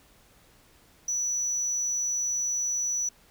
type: tone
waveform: sine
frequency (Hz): 5920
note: F#8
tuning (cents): 0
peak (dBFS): -23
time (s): 1.08-3.09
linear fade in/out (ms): 5
effects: tanh soft clip ceiling -25 dBFS + pink hiss -59 dBFS RMS until 3.3 s